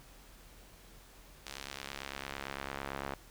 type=tone with band-pass filter sweep; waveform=sawtooth; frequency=68.9 Hz; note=C#2; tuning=10 cents flat; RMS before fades=-43 dBFS; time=1.46-3.14 s; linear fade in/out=0 ms; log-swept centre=4800 to 1100 Hz; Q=0.73; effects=added 42 Hz sine -58 dBFS peak until 3.3 s + pink hiss -58 dBFS RMS until 3.3 s